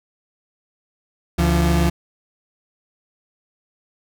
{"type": "tone pair together", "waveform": "35% pulse", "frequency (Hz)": [72, 170.89], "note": ["D2", "F3"], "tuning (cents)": [-34, -37], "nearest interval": "octave + minor third", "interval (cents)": 1497, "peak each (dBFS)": -16, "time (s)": [1.38, 1.9], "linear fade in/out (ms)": 10, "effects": []}